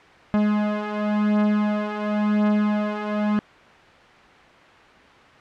45% pulse beating tone pair, 209.1 / 210.04 Hz, G#3 / G#3, +12 / +20 cents, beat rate 0.94 Hz, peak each -24 / -21 dBFS, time 0.34-3.39 s, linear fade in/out 0 ms, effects white hiss -47 dBFS RMS until 5.4 s + low-pass 2000 Hz 12 dB/octave

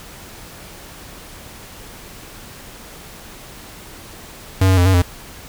square tone with pitch steps, 94.6 / 94 / 88.7 / 94.5 / 88.6 Hz, F#2 / F#2 / F2 / F#2 / F2, +39 / +28 / +27 / +37 / +25 cents, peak -11 dBFS, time 4.61-5.02 s, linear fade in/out 5 ms, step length 82 ms, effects pink hiss -38 dBFS RMS until 5.48 s

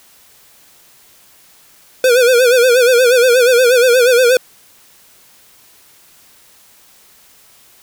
square tone with vibrato, 493.9 Hz, B4, in tune, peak -8 dBFS, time 2.04-4.37 s, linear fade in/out 2 ms, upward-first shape sine, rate 8.4 Hz, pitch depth 93 cents each way, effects white hiss -47 dBFS RMS until 7.82 s

